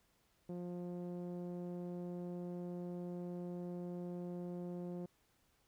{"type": "tone with low-pass filter", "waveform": "sawtooth", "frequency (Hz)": 176.6, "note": "F3", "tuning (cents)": 20, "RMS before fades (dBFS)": -44, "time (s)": [0.49, 5.06], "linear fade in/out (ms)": 5, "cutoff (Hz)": 490, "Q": 1.3, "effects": ["pink hiss -75 dBFS RMS until 5.67 s"]}